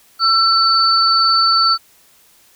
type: tone pair together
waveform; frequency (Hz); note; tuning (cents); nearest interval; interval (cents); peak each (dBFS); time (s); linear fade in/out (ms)
sine; 1341 / 4511; E6 / C#8; +29 / +29; octave + major sixth; 2100; -13; 0.19-1.78; 50
effects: white hiss -51 dBFS RMS until 2.55 s